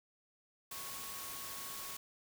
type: tone in noise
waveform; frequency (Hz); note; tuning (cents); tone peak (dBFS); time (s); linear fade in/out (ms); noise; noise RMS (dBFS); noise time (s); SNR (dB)
sine; 1103; C#6; -9; -52; 0.71-1.97; 5; white; -45; 0.71-1.97; -10
effects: none